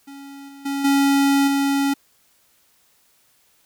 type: tone with level steps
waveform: square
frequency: 278.1 Hz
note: C#4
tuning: 6 cents sharp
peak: -37 / -40 / -23 / -15 / -18 dBFS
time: 0.07-1.94 s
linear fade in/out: 10 ms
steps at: 0.48 / 0.65 / 0.84 / 1.47 s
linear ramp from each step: 10 ms
effects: white hiss -60 dBFS RMS until 3.65 s